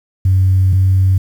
sine tone pair in turn, 94.1 / 94.52 Hz, F#2 / F#2, +30 / +37 cents, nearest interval unison, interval 7 cents, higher second, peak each -7 dBFS, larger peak neither, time 0.25-0.73 / 0.73-1.18 s, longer first, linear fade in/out 5 ms, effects tanh soft clip ceiling -4 dBFS + 7-bit

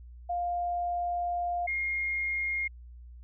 sine tone pair in turn, 702 / 2135 Hz, F5 / C7, +9 / +34 cents, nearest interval octave + perfect fifth, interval 1925 cents, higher second, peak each -28 dBFS, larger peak neither, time 0.29-1.67 / 1.67-2.68 s, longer first, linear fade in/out 10 ms, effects added 60 Hz sine -45 dBFS peak until 3.23 s

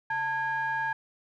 triangle ring-modulated tone, 378.4 Hz, F#4, 39 cents sharp, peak -22 dBFS, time 0.1-0.93 s, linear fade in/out 5 ms, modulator 1270 Hz, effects none

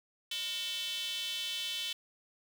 square tone with high-pass filter, 204.1 Hz, G#3, 30 cents flat, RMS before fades -37 dBFS, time 0.31-1.93 s, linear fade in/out 5 ms, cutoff 3200 Hz, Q 5.8, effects 9-bit

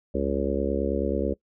harmonic tone, 69.3 Hz, C#2, in tune, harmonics 1 / 3 / 4 / 5 / 6 / 7 / 8, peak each -31 / -31 / -31 / -31 / -31 / -31 / -31 dBFS, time 0.14-1.34 s, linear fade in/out 10 ms, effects noise-tail reverb RT60 0.1 s tail -21 dB re dry

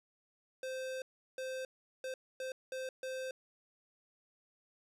square tone bursts at uneven times, 520 Hz, C5, 11 cents flat, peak -39 dBFS, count 6, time 0.63-1.02 / 1.38-1.65 / 2.04-2.14 / 2.4-2.52 / 2.72-2.89 / 3.03-3.31 s, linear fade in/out 2 ms, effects low-pass 10000 Hz 12 dB/octave

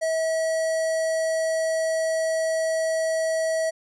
square tone with notch filter, 645 Hz, E5, 38 cents flat, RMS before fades -24 dBFS, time 0.01-3.71 s, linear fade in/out 20 ms, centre 3100 Hz, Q 1.2, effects resampled to 24000 Hz

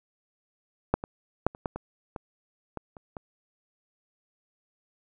clicks, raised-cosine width 1 ms, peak -7 / -20 / -7 / -29 / -15 / -20 / -21 / -20 / -30 / -23 dBFS, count 10, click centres 0.94 / 1.039 / 1.466 / 1.549 / 1.658 / 1.76 / 2.162 / 2.773 / 2.968 / 3.168 s, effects none

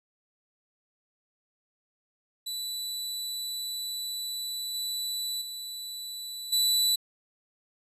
sawtooth tone with level steps, 3967 Hz, B7, 7 cents sharp, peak -29 / -27 / -33 / -19 dBFS, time 2.46-6.96 s, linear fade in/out 10 ms, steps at 4.74 / 5.41 / 6.52 s, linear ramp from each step 10 ms, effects resampled to 32000 Hz

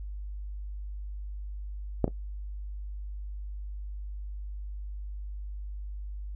clicks, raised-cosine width 2 ms, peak -9 / -19 dBFS, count 2, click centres 2.043 / 2.079 s, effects noise-tail reverb RT60 0.1 s tail -17 dB re dry + added 50 Hz sine -35 dBFS peak until 6.35 s

